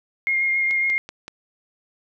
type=tone with vibrato; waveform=sine; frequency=2133 Hz; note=C7; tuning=33 cents sharp; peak=-18 dBFS; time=0.27-0.98 s; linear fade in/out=0 ms; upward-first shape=sine; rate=7.2 Hz; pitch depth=15 cents each way
type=click train; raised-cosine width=0.2 ms; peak=-19 dBFS; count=4; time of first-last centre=0.71-1.28 s; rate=5.26 Hz
effects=none